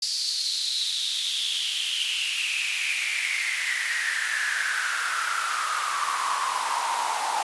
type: noise with high-pass filter sweep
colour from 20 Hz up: pink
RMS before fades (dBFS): -27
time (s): 0.02-7.43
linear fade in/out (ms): 5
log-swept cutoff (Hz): 4700 to 830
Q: 7.3
effects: resampled to 24000 Hz